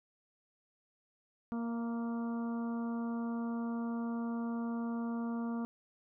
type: harmonic tone with a mistuned harmonic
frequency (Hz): 233.1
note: A#3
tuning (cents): 0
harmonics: 1 / 2 / 3 / 4 / 5 / 6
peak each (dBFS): -34 / -47 / -49 / -50 / -50 / -55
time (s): 1.52-5.65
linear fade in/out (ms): 0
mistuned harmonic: 3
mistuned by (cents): -19
effects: none